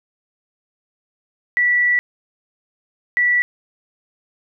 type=tone bursts at uneven times; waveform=sine; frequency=1955 Hz; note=B6; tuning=18 cents flat; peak=-13 dBFS; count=2; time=1.57-1.99 / 3.17-3.42 s; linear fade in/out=0 ms; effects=none